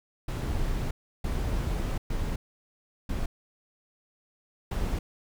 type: noise bursts at uneven times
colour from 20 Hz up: brown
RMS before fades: -29 dBFS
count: 5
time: 0.28-0.91 / 1.24-1.98 / 2.1-2.36 / 3.09-3.26 / 4.71-4.99 s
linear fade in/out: 5 ms
effects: none